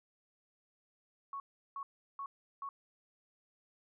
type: tone bursts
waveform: sine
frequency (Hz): 1108.7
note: C#6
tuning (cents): 0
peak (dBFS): -39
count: 4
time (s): 1.33-2.69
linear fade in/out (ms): 2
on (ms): 70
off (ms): 360
effects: none